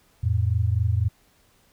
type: tone pair together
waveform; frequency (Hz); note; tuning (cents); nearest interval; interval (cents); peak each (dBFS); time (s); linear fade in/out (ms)
sine; 87.31 / 111.22; F2 / A2; 0 / +19; major third; 419; -22; 0.23-1.09; 10
effects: pink hiss -61 dBFS RMS until 1.72 s